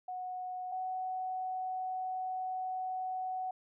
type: tone pair in turn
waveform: sine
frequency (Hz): 735 / 745.3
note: F#5 / F#5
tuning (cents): -12 / +12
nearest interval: unison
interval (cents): 24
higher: second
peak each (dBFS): -37 / -34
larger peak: second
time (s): 0.08-0.72 / 0.72-3.51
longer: second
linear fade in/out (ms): 5
effects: none